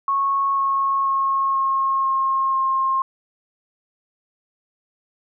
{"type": "tone with pitch steps", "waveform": "sine", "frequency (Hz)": [1100, 1093, 1086.1, 1079.2, 1072.4, 1065.6], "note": ["C#6", "C#6", "C#6", "C#6", "C6", "C6"], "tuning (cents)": [-14, -25, -36, -47, 42, 31], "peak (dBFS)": -17, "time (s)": [0.08, 3.02], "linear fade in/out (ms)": 2, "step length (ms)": 490, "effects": []}